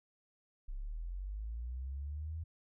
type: linear sweep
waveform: sine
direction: up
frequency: 31.52 to 82.7 Hz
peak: -38 dBFS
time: 0.68-2.44 s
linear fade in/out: 10 ms
effects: none